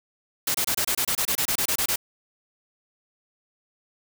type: noise bursts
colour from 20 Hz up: white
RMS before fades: -24 dBFS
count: 15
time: 0.47-1.959 s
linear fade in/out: 5 ms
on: 75 ms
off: 26 ms
effects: none